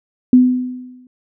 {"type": "tone with exponential decay", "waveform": "sine", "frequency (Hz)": 251.6, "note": "B3", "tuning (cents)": 32, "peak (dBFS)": -3, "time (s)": [0.33, 1.07], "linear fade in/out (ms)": 2, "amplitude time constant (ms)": 160, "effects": []}